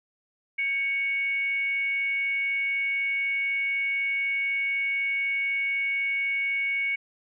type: tone with frequency modulation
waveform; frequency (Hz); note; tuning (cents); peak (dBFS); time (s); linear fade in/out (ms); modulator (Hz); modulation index
sine; 2224; C#7; +5; -24; 0.58-6.96; 10; 609; 0.23
effects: none